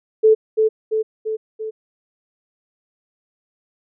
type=tone with echo; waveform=sine; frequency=437.2 Hz; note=A4; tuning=11 cents flat; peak=-8 dBFS; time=0.23-0.35 s; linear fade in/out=20 ms; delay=340 ms; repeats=4; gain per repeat=-4 dB; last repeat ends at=1.71 s; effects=none